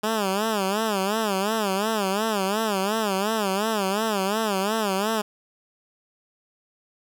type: tone with vibrato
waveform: 10% pulse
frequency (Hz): 206.2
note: G#3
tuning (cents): -12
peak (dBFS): -14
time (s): 0.03-5.22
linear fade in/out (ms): 10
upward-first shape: sine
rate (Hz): 2.8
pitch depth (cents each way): 150
effects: none